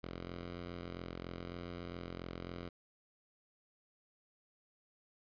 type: ring-modulated tone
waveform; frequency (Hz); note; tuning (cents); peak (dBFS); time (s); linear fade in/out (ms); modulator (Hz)
10% pulse; 87.31; F2; 0; -32; 0.03-2.69; 5; 21.6
effects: resampled to 11025 Hz

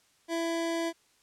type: tone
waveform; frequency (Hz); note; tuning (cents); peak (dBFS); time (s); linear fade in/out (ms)
25% pulse; 332.9; E4; +17; -25; 0.28-0.93; 50
effects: white hiss -66 dBFS RMS until 1.22 s + low-pass 9000 Hz 12 dB/octave

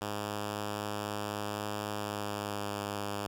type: tone with pitch glide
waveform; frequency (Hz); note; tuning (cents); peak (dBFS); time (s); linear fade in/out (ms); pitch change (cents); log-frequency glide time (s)
5% pulse; 103.83 to 102.05; G#2 to G#2; 0 to -30; -23; 0.01-3.27; 5; -30; 1.96-2.8
effects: none

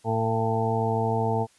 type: harmonic tone with a mistuned harmonic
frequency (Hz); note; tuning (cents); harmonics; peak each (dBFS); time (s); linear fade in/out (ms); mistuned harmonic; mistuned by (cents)
112.8; A2; +44; 1 / 2 / 3 / 4 / 6 / 7 / 8; -27 / -31 / -38 / -28 / -31 / -31 / -30; 0.04-1.47; 50; 8; -27
effects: white hiss -60 dBFS RMS until 1.58 s + resampled to 24000 Hz

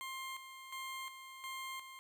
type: tone with tremolo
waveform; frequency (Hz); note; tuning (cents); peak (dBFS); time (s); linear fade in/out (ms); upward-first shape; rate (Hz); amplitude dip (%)
20% pulse; 1058; C6; +19; -37; 0.01-1.99; 0; square; 1.4; 60
effects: 13-bit

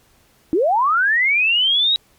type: linear sweep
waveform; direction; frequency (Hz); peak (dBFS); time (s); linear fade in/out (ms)
sine; up; 292 to 3864; -13; 0.53-1.96; 0
effects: pink hiss -56 dBFS RMS until 2.18 s + MP3 96 kbps

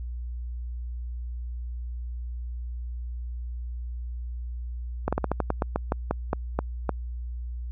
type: slowing click train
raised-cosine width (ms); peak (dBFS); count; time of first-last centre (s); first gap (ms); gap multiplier
1; -10; 14; 5.08-6.893; 46; 1.17
effects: added 60 Hz sine -31 dBFS peak until 7.71 s

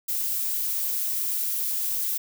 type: noise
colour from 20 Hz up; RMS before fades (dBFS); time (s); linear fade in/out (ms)
violet; -27; 0.08-2.18; 10
effects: none

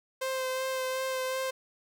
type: tone with vibrato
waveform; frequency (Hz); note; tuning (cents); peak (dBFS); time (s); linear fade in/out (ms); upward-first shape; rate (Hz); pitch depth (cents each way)
sawtooth; 521; C5; -7; -26; 0.21-1.51; 10; sine; 2.7; 16
effects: none

